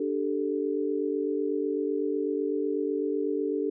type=chord; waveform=sine; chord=D suspended fourth; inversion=none; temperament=equal; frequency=293.7 / 392 / 440 Hz; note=D4 / G4 / A4; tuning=0 / 0 / 0 cents; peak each=-30 dBFS; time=0-3.7 s; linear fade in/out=5 ms; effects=none